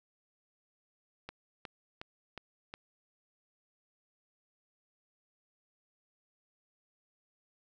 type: click train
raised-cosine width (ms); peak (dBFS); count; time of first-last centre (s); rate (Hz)
0.3; -26; 5; 1.29-2.739; 2.76
effects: none